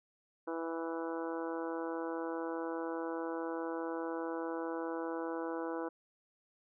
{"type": "harmonic tone", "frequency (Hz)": 164.81, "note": "E3", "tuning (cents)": 0, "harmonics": [2, 3, 4, 5, 6, 7, 8, 9], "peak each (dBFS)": [-39, -40, -47, -47, -46, -52, -50, -50], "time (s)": [0.47, 5.89], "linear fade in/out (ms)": 10, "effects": []}